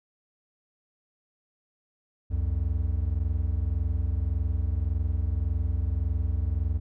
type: tone pair together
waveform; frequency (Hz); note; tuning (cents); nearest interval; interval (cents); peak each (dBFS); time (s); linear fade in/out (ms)
triangle; 65 / 86.76; C2 / F2; -11 / -11; perfect fourth; 500; -25; 2.3-6.8; 20
effects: none